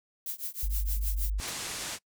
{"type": "noise with tremolo", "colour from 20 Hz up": "violet", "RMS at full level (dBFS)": -33, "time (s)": [0.26, 1.3], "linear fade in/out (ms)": 2, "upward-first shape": "triangle", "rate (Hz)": 6.4, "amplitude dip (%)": 100}
{"type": "tone", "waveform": "sine", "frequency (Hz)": 49.78, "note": "G1", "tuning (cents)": 27, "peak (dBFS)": -27, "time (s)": [0.63, 1.4], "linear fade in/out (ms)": 0}
{"type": "low-pass noise", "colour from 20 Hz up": "white", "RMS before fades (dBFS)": -37, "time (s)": [1.38, 1.99], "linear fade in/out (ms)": 50, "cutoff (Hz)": 9400, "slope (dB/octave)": 24}
{"type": "noise with exponential decay", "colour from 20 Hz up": "white", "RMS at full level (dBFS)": -36, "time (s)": [1.48, 1.56], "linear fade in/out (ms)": 1, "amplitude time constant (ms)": 16}
{"effects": ["noise-tail reverb RT60 0.1 s tail -23 dB re dry"]}